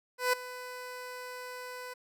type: tone with ADSR envelope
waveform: 15% pulse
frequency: 500 Hz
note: B4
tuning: 21 cents sharp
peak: -17 dBFS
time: 0.18-1.94 s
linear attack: 150 ms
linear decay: 8 ms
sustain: -17 dB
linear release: 11 ms
effects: none

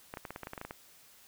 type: clicks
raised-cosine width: 0.5 ms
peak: -25 dBFS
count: 12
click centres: 0.139 / 0.172 / 0.252 / 0.306 / 0.361 / 0.433 / 0.471 / 0.534 / 0.578 / 0.614 / 0.65 / 0.709 s
effects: white hiss -59 dBFS RMS until 1.27 s

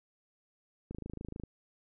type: click train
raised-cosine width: 3 ms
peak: -28 dBFS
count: 15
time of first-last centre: 0.91-1.436 s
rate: 26.6 Hz
effects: none

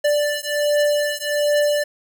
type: beating tone pair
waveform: square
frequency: 587.3 / 588.6 Hz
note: D5 / D5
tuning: 0 / +4 cents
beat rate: 1.3 Hz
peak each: -21 dBFS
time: 0.04-1.84 s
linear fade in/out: 10 ms
effects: none

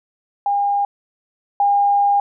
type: tone pair in turn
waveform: sine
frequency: 808 / 808 Hz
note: G#5 / G#5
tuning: -48 / -48 cents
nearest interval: unison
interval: 0 cents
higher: neither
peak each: -15 / -12 dBFS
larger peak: second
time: 0.46-0.85 / 1.6-2.2 s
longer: second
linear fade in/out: 2 ms
effects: none

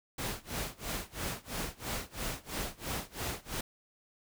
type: noise with tremolo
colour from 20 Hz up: pink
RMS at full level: -35 dBFS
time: 0.18-3.61 s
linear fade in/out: 5 ms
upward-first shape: sine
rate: 3 Hz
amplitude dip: 95%
effects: none

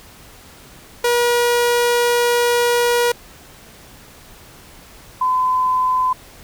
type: tone pair in turn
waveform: sawtooth / sine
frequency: 480.1 / 1017.3 Hz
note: B4 / C6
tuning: -49 / -49 cents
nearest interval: octave + minor second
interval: 1300 cents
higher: second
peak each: -10 / -14 dBFS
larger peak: first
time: 1.04-3.12 / 5.21-6.13 s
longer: first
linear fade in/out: 5 ms
effects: pink hiss -43 dBFS RMS until 6.43 s

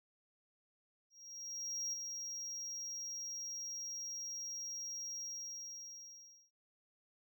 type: tone with ADSR envelope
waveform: triangle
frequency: 5630 Hz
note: F8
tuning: 13 cents sharp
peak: -35 dBFS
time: 1.1-6.51 s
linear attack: 830 ms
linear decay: 12 ms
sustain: -5 dB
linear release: 1300 ms
effects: none

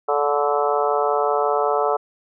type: harmonic tone with a mistuned harmonic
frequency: 145.4 Hz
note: D3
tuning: 17 cents flat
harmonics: 3 / 4 / 5 / 6 / 7 / 8 / 9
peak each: -22 / -24 / -23 / -27 / -28 / -29 / -26 dBFS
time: 0.08-1.97 s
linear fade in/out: 10 ms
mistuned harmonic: 8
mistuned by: -22 cents
effects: none

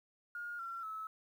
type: tone with pitch steps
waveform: sine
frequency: 1424 / 1361 / 1300 Hz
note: F6 / F6 / E6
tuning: +33 / -45 / -24 cents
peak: -40 dBFS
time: 0.35-1.07 s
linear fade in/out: 2 ms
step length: 240 ms
effects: 11-bit

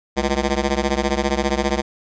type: ring-modulated tone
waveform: 10% pulse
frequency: 138.3 Hz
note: C#3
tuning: 4 cents flat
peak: -7 dBFS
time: 0.16-1.82 s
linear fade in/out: 20 ms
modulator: 76.6 Hz
effects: resampled to 16000 Hz

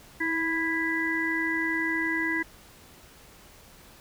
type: harmonic tone with a mistuned harmonic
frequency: 329.6 Hz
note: E4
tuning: in tune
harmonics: 1 / 3 / 5 / 6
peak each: -30 / -37 / -31 / -28 dBFS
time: 0.2-2.43 s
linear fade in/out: 10 ms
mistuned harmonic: 1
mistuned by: -30 cents
effects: pink hiss -52 dBFS RMS until 4 s

